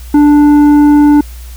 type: tone with tanh clipping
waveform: triangle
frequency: 293.7 Hz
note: D4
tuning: in tune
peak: -4 dBFS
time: 0.14-1.21 s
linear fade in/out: 5 ms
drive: 12 dB
effects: added 60 Hz sine -25 dBFS peak until 1.56 s + white hiss -38 dBFS RMS until 1.56 s